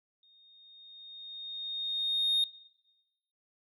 sine tone with exponential growth, 3697 Hz, A#7, 15 cents flat, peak -21 dBFS, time 0.23-2.44 s, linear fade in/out 2 ms, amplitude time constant 480 ms, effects noise-tail reverb RT60 1.0 s tail -22 dB re dry + tanh soft clip ceiling -23 dBFS

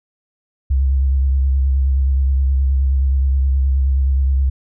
sine tone with vibrato, 67.1 Hz, C2, 44 cents sharp, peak -12 dBFS, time 0.7-4.5 s, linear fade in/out 10 ms, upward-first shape triangle, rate 9.5 Hz, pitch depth 51 cents each way, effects none

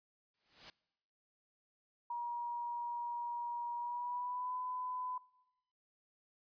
white noise with exponential growth, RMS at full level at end -46 dBFS, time 0.34-0.7 s, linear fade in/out 2 ms, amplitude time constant 77 ms
sine tone with pitch glide, 953 to 1004.4 Hz, A#5 to B5, +38 to +29 cents, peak -37 dBFS, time 2.1-5.18 s, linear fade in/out 5 ms, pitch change +91 cents, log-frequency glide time 3.76-4.54 s
effects noise-tail reverb RT60 1.0 s tail -24 dB re dry + resampled to 11025 Hz

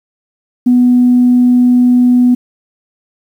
sine tone, 246.9 Hz, B3, in tune, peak -4 dBFS, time 0.66-2.35 s, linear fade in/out 10 ms, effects tanh soft clip ceiling 0 dBFS + 7-bit

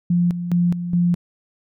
sine tone with tremolo, 174.61 Hz, F3, in tune, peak -14 dBFS, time 0.1-1.15 s, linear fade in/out 5 ms, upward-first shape square, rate 2.4 Hz, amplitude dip 65%, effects none

